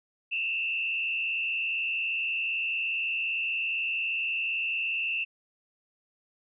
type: tone with frequency modulation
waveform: sine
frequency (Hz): 2688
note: E7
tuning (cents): +33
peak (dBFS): -27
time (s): 0.31-5.25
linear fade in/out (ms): 20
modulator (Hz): 77.5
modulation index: 1.3
effects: none